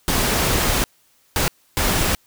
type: noise bursts at uneven times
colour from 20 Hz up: pink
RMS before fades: -19 dBFS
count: 3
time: 0.08-0.84 / 1.36-1.48 / 1.77-2.15 s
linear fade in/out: 0 ms
effects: white hiss -59 dBFS RMS until 2.26 s